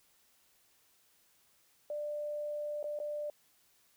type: tone with dropouts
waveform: sine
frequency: 593 Hz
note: D5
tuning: 17 cents sharp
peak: -35 dBFS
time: 1.9-3.3 s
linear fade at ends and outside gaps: 2 ms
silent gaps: 2.829-2.841 / 2.99-3 s
effects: white hiss -69 dBFS RMS until 3.96 s